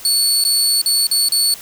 25% pulse tone with dropouts, 4435 Hz, C#8, in tune, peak -8 dBFS, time 0.05-1.54 s, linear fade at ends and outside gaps 1 ms, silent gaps 0.439-0.45 / 0.816-0.86 / 1.069-1.113 / 1.286-1.321 s, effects white hiss -36 dBFS RMS until 1.61 s

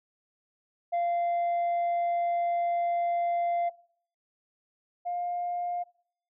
sine tone pair in turn, 692 / 705.3 Hz, F5 / F5, -16 / +17 cents, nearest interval unison, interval 33 cents, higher second, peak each -22 / -28 dBFS, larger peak first, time 0.92-3.7 / 5.05-5.84 s, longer first, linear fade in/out 20 ms, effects noise-tail reverb RT60 0.6 s tail -22 dB re dry + tanh soft clip ceiling -24 dBFS

